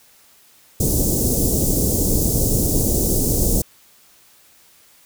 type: band-stop noise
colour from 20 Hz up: pink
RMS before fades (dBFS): -18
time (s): 0.8-3.62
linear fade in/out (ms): 5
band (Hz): 500 to 6500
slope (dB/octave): 24
effects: white hiss -52 dBFS RMS until 5.05 s